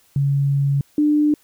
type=tone pair in turn; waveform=sine; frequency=140 / 298.4 Hz; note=C#3 / D4; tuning=+18 / +28 cents; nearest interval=octave + minor second; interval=1310 cents; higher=second; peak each=-15 / -13 dBFS; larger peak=second; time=0.16-0.81 / 0.98-1.34 s; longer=first; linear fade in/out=2 ms; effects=white hiss -57 dBFS RMS until 1.43 s